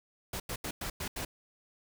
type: noise bursts at uneven times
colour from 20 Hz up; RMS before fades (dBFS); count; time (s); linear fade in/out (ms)
pink; -37; 6; 0.33-0.4 / 0.49-0.56 / 0.64-0.71 / 0.81-0.9 / 1-1.08 / 1.16-1.25; 5
effects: none